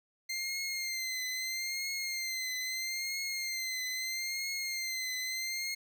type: tone with vibrato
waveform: 20% pulse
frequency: 2093 Hz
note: C7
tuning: in tune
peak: -29 dBFS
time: 0.29-5.75 s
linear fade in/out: 10 ms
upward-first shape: triangle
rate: 0.77 Hz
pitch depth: 62 cents each way
effects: none